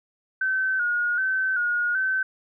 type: tone with vibrato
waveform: sine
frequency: 1486 Hz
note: F#6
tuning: 7 cents sharp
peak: -21 dBFS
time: 0.41-2.23 s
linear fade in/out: 5 ms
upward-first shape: square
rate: 1.3 Hz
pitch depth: 56 cents each way
effects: none